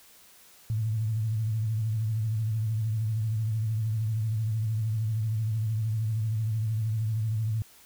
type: tone with vibrato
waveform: sine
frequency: 110 Hz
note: A2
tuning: in tune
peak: -25 dBFS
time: 0.7-7.62 s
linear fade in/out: 0 ms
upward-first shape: sine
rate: 13 Hz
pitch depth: 66 cents each way
effects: white hiss -55 dBFS RMS until 7.85 s